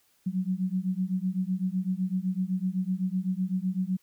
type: beating tone pair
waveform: sine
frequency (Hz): 181.9 / 189.8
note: F#3 / F#3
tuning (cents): -29 / +44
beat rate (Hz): 7.9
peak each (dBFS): -29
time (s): 0.26-3.97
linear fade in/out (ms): 10
effects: white hiss -67 dBFS RMS until 4.02 s

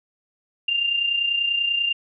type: tone with amplitude modulation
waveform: sine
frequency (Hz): 2794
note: F7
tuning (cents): 0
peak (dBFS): -17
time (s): 0.68-1.93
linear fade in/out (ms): 5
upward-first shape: sine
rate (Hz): 30.2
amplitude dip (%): 55
effects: none

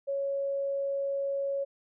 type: tone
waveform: sine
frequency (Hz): 554.4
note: C#5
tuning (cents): 0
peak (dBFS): -28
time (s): 0.07-1.65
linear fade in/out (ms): 20
effects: none

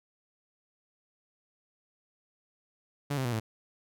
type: tone with pitch steps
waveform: sawtooth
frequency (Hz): 143.4 / 131.5 / 120.58 / 110.58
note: D3 / C3 / B2 / A2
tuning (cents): -41 / +9 / -41 / +9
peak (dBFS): -25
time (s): 3.1-3.4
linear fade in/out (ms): 10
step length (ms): 75
effects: none

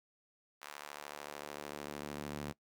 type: tone with high-pass filter sweep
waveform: sawtooth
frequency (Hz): 73.4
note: D2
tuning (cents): 0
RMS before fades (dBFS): -45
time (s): 0.61-2.53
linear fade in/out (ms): 20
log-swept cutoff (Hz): 1100 to 160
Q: 0.93
effects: noise-tail reverb RT60 0.1 s tail -21 dB re dry

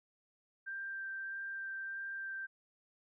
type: tone with vibrato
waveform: sine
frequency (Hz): 1576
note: G6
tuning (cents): +9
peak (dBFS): -39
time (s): 0.66-2.47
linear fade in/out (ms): 20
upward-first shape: sine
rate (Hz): 1.6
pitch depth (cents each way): 9
effects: none

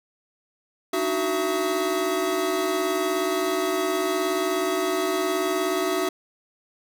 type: tone cluster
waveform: square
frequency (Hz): 296 / 315.2 / 372.4 / 669 / 1269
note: D4 / D#4 / F#4 / E5 / D#6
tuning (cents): +14 / +23 / +11 / +25 / +34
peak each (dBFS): -34 / -32 / -26 / -29 / -33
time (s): 0.93-6.09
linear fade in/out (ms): 5
effects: none

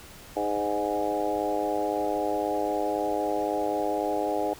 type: harmonic tone with a mistuned harmonic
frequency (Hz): 103.83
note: G#2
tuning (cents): 0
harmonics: 3 / 4 / 5 / 6 / 7 / 8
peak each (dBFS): -32 / -32 / -32 / -32 / -32 / -32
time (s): 0.36-4.54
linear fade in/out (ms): 10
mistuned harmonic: 6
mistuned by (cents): -16
effects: pink hiss -47 dBFS RMS until 4.59 s

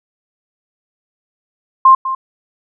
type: tone with echo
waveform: sine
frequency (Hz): 1055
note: C6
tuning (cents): +14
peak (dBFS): -3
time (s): 1.85-1.95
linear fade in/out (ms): 5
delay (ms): 200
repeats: 1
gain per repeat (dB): -13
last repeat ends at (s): 2.15
effects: none

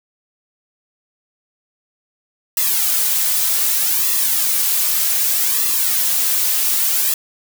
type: noise with flanger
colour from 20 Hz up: blue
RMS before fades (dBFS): -17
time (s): 2.57-7.14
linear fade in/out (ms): 2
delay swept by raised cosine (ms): 1.3 to 3.7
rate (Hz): 0.65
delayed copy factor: -1
effects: none

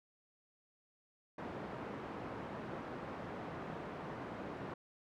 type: band-pass noise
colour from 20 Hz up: pink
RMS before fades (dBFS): -45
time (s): 1.38-4.74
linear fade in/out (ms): 5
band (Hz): 150 to 1300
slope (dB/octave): 12
effects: none

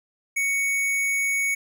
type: tone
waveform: square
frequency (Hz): 2227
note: C#7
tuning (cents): +7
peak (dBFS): -22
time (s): 0.36-1.55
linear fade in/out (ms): 10
effects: none

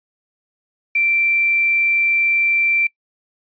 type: tone with quantisation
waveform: sine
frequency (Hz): 2349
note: D7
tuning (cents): 0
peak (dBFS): -14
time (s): 0.95-2.87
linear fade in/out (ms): 5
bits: 7
effects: noise-tail reverb RT60 0.1 s tail -24 dB re dry + resampled to 11025 Hz

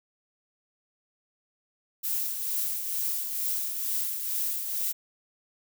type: noise with tremolo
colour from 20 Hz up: violet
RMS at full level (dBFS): -28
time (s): 2.03-4.93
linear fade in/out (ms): 20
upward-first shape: triangle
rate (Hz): 2.2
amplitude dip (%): 50
effects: none

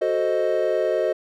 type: chord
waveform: triangle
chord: F# diminished seventh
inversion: none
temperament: equal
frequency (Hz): 370 / 440 / 523.3 / 622.3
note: F#4 / A4 / C5 / Eb5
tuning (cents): 0 / 0 / 0 / 0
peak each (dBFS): -24 / -24 / -23 / -21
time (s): 0.01-1.13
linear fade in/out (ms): 10
effects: none

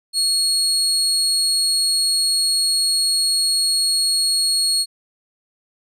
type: tone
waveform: 30% pulse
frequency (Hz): 4316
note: C#8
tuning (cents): -47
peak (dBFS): -13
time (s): 0.13-4.86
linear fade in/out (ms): 50
effects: resampled to 32000 Hz

